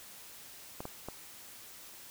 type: clicks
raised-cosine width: 1 ms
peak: -25 dBFS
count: 3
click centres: 0.805 / 0.854 / 1.086 s
effects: white hiss -51 dBFS RMS until 2.1 s